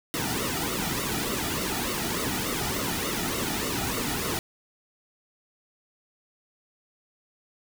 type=noise with flanger; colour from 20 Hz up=pink; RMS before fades=-29 dBFS; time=0.14-4.39 s; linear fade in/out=0 ms; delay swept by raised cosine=1.2 to 1.91 ms; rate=3.4 Hz; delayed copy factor=-0.75; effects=none